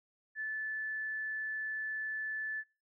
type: tone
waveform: sine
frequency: 1743 Hz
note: A6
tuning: 17 cents flat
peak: -35 dBFS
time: 0.35-2.64 s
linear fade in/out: 50 ms
effects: noise-tail reverb RT60 0.3 s tail -19 dB re dry